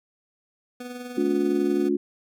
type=tone with tremolo; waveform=25% pulse; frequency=246.9 Hz; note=B3; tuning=in tune; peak=-29 dBFS; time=0.8-1.89 s; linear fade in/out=5 ms; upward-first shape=sine; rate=20 Hz; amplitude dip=45%
type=harmonic tone; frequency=71.5 Hz; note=D2; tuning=46 cents flat; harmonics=3 / 4 / 5; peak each=-28 / -24 / -23 dBFS; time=1.17-1.97 s; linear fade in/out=10 ms
effects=none